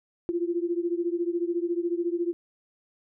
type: beating tone pair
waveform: sine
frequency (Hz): 340 / 354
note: F4 / F4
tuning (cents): -46 / +23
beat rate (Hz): 14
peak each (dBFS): -27 / -29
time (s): 0.29-2.33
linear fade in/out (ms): 0
effects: none